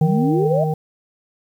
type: harmonic tone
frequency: 155.7 Hz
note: D#3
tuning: 2 cents sharp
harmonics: 1 / 3 / 5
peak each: -19 / -24 / -26 dBFS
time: 0.01-0.74 s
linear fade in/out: 5 ms
type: exponential sweep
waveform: sine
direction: up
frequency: 149.7 to 665 Hz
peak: -16 dBFS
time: 0.01-0.64 s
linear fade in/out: 5 ms
effects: 8-bit